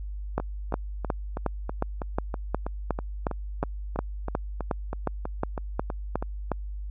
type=two click trains; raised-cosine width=1 ms; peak=-17 / -11 dBFS; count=19 / 18; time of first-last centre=0.4-6.225 / 0.38-6.517 s; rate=3.09 / 2.77 Hz; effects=added 50 Hz sine -32 dBFS peak until 6.9 s